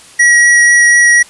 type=tone with vibrato; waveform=square; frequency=1914 Hz; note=A#6; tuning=45 cents sharp; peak=-5 dBFS; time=0.19-1.23 s; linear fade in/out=10 ms; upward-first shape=triangle; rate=4.1 Hz; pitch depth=10 cents each way; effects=white hiss -38 dBFS RMS until 1.29 s + resampled to 24000 Hz